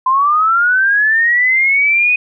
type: linear sweep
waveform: sine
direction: up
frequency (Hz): 1018 to 2506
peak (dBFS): -9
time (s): 0.06-2.16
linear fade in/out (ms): 5
effects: none